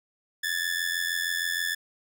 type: ring-modulated tone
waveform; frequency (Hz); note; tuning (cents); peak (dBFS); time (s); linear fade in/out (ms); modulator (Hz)
sawtooth; 1738; A6; -22; -20; 0.43-1.75; 10; 43.2
effects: none

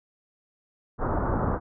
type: low-pass noise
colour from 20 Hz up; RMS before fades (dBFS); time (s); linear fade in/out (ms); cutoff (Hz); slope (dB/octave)
pink; -26; 0.98-1.6; 50; 1400; 48
effects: none

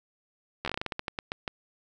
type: slowing click train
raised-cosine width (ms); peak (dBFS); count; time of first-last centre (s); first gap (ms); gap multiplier
0.3; -15; 15; 0.65-1.478; 12; 1.22
effects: none

